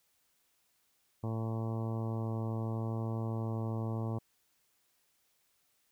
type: harmonic tone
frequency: 112.4 Hz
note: A2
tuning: 37 cents sharp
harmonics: 1 / 2 / 3 / 4 / 5 / 6 / 7 / 8 / 9 / 10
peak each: -34 / -40 / -44 / -46 / -48 / -50 / -51 / -52 / -53 / -54 dBFS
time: 1.23-4.19 s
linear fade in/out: 10 ms
effects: white hiss -74 dBFS RMS until 5.91 s